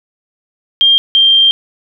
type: tone pair in turn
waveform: sine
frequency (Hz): 3201 / 3175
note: G7 / G7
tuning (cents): +36 / +21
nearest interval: unison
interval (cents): 15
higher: first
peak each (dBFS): -5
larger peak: neither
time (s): 0.81-0.98 / 1.15-1.51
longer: second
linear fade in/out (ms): 0
effects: none